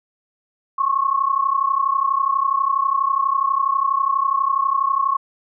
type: tone pair together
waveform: sine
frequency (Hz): 1076.5 / 1108.7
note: C6 / C#6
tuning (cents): +49 / 0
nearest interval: minor second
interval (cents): 51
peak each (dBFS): -19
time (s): 0.78-5.17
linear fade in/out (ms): 10
effects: none